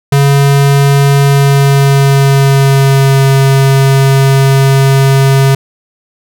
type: tone with pitch glide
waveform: square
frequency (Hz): 140 to 135.86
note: C#3 to C#3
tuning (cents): +18 to -34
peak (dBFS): -5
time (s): 0.12-5.55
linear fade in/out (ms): 5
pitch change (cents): -52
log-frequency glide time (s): 1.24-3.24
effects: none